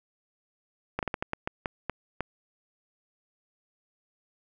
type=slowing click train; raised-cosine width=0.5 ms; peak=-14 dBFS; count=10; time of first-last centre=0.99-2.207 s; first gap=38 ms; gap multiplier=1.3; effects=none